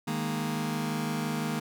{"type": "chord", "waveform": "sawtooth", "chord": "D# suspended fourth", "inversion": "none", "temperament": "just", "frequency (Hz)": [155.56, 207.4, 233.3], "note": ["D#3", "G#3", "A#3"], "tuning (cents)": [0, -2, 2], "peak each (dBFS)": [-29, -31, -28], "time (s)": [0.07, 1.6], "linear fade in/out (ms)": 10, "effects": []}